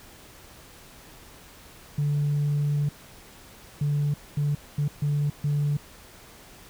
sine tone bursts at uneven times, 145.7 Hz, D3, 13 cents flat, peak -20 dBFS, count 6, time 1.98-2.89 / 3.81-4.14 / 4.37-4.55 / 4.78-4.88 / 5.02-5.3 / 5.44-5.77 s, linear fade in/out 5 ms, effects tanh soft clip ceiling -19 dBFS + pink hiss -49 dBFS RMS until 6.69 s

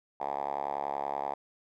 5% pulse tone with band-pass filter, 70.5 Hz, C#2, 30 cents sharp, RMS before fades -34 dBFS, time 0.2-1.34 s, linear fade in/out 5 ms, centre 820 Hz, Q 4.4, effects none

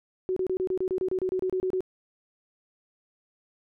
sine tone bursts, 372.3 Hz, F#4, 11 cents sharp, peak -24 dBFS, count 15, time 0.29-1.806 s, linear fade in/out 0 ms, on 74 ms, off 29 ms, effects none

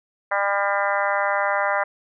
harmonic tone, 200 Hz, G3, 35 cents sharp, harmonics 3 / 4 / 5 / 6 / 7 / 8 / 9 / 10, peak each -25 / -26 / -27 / -28 / -28 / -29 / -30 / -30 dBFS, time 0.31-1.84 s, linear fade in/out 10 ms, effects none

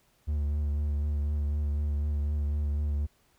triangle tone with vibrato, 73.42 Hz, D2, in tune, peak -24 dBFS, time 0.27-3.07 s, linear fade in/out 20 ms, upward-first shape triangle, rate 4 Hz, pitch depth 32 cents each way, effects pink hiss -67 dBFS RMS until 3.38 s

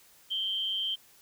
sine tone with amplitude modulation, 3136 Hz, G7, in tune, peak -26 dBFS, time 0.3-0.96 s, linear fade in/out 20 ms, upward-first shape sine, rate 196 Hz, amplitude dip 55%, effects white hiss -59 dBFS RMS until 1.21 s

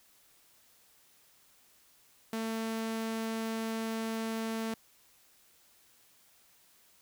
sawtooth tone, 223.9 Hz, A3, 30 cents sharp, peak -29 dBFS, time 2.33-4.74 s, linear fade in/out 2 ms, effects white hiss -64 dBFS RMS until 7.01 s

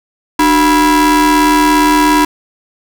45% pulse ring-modulated tone, 337.8 Hz, E4, 42 cents sharp, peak -4 dBFS, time 0.39-2.25 s, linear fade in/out 5 ms, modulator 637 Hz, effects none

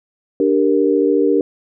sine chord, G minor, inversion second, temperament equal, 293.7 / 392 / 466.2 Hz, D4 / G4 / Bb4, 0 / 0 / 0 cents, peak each -16 dBFS, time 0.4-1.41 s, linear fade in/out 2 ms, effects none

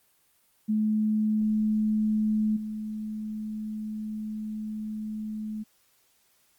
sine tone with level steps, 215 Hz, A3, 40 cents flat, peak -22 / -31 dBFS, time 0.68-5.64 s, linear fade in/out 20 ms, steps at 2.56 s, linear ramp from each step 10 ms, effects white hiss -66 dBFS RMS until 6.58 s + Opus 24 kbps

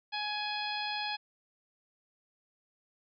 harmonic tone with a mistuned harmonic, 838 Hz, G#5, 15 cents sharp, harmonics 1 / 2 / 3 / 4 / 5 / 6, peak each -37 / -41 / -40 / -40 / -41 / -44 dBFS, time 0.12-1.17 s, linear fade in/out 20 ms, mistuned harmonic 6, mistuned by -20 cents, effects none

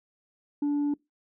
sine tone, 290 Hz, D4, 22 cents flat, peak -21 dBFS, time 0.62-0.94 s, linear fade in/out 5 ms, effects noise-tail reverb RT60 0.2 s tail -25 dB re dry + tanh soft clip ceiling -23 dBFS

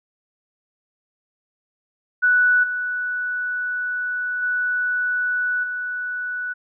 sine tone with level steps, 1480 Hz, F#6, in tune, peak -13 / -22 / -19 / -24 dBFS, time 2.22-6.54 s, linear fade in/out 20 ms, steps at 2.63 / 4.42 / 5.63 s, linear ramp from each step 10 ms, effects none

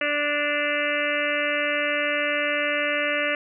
harmonic tone with a mistuned harmonic, 293.3 Hz, D4, 2 cents flat, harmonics 1 / 2 / 4 / 5 / 6 / 7 / 8 / 9 / 10, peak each -34 / -27 / -34 / -31 / -29 / -29 / -32 / -31 / -34 dBFS, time 0.01-3.35 s, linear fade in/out 2 ms, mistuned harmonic 10, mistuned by -48 cents, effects none

